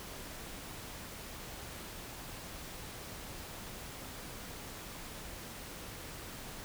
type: silence
effects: pink hiss -46 dBFS RMS until 6.64 s